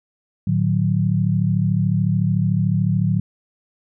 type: tone cluster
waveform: sine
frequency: 110.2 / 150.2 / 183.9 Hz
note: A2 / D3 / F#3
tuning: +3 / +39 / -10 cents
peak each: -20 dBFS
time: 0.47-3.2 s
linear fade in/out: 5 ms
effects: none